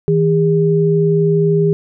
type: tone pair together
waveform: sine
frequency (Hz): 160.93 / 404.9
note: E3 / G#4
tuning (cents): -41 / -44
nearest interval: octave + major third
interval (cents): 1597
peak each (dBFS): -13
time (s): 0.08-1.73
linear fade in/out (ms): 0
effects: none